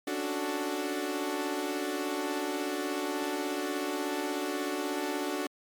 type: chord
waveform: sawtooth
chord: D major seventh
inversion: third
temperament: equal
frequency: 277.2 / 293.7 / 370 / 440 Hz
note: C#4 / D4 / F#4 / A4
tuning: 0 / 0 / 0 / 0 cents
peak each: -36 / -30 / -31 / -35 dBFS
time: 0.07-5.47 s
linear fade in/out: 5 ms
effects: MP3 96 kbps